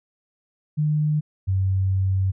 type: tone pair in turn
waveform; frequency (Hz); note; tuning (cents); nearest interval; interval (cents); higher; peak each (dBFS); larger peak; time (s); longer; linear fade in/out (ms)
sine; 151.4 / 95.38; D#3 / G2; -47 / -47; minor sixth; 800; first; -18; neither; 0.77-1.21 / 1.47-2.32; second; 20
effects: none